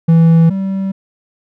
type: tone pair in turn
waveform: triangle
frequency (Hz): 164.7 / 193.14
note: E3 / G3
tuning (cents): -1 / -25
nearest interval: minor third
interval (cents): 276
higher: second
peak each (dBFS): -3 / -13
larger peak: first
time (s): 0.08-0.5 / 0.5-0.92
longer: neither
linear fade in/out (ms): 10
effects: none